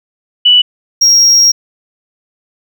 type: tone pair in turn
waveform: sine / triangle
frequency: 2960 / 5603 Hz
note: F#7 / F8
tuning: 0 / +5 cents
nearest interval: major seventh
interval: 1105 cents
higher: second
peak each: -3 dBFS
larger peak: neither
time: 0.45-0.62 / 1.01-1.52 s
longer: second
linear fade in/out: 10 ms
effects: none